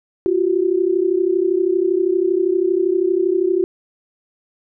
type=tone pair together; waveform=sine; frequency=348.2 / 380.8 Hz; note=F4 / F#4; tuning=-5 / +50 cents; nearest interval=major second; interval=155 cents; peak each=-17 dBFS; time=0.26-3.64 s; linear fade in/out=0 ms; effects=none